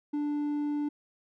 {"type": "tone with hard clipping", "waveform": "sine", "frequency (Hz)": 293.7, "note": "D4", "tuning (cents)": 0, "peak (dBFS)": -29, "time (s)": [0.13, 0.89], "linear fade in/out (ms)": 10, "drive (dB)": 3, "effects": []}